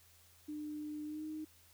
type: tone with pitch glide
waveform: sine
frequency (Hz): 300.7 to 309.7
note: D4 to D#4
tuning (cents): +41 to -8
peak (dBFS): -40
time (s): 0.48-1.45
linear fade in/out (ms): 10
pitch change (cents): +51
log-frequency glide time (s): 1.05-1.24
effects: added 85 Hz sine -68 dBFS peak until 1.73 s + white hiss -65 dBFS RMS until 1.73 s